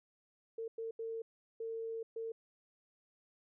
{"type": "tone bursts at uneven times", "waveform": "sine", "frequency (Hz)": 452.6, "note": "A4", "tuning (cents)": 49, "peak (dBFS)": -38, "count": 5, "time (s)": [[0.58, 0.68], [0.78, 0.91], [0.99, 1.22], [1.6, 2.03], [2.16, 2.32]], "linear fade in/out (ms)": 5, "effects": []}